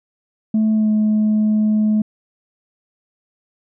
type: tone with pitch glide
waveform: sine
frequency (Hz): 217.7 to 214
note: A3 to A3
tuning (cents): -18 to -48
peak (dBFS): -11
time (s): 0.54-2.02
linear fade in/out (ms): 5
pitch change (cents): -30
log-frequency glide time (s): 0.73-0.9
effects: tanh soft clip ceiling -11 dBFS